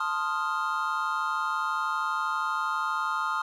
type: chord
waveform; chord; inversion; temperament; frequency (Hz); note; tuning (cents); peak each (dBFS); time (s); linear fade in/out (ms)
triangle; F dominant seventh; first; equal; 880 / 1046.5 / 1244.5 / 1396.9; A5 / C6 / Eb6 / F6; 0 / 0 / 0 / 0; -33 / -31 / -28 / -30; 0-3.42; 5
effects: none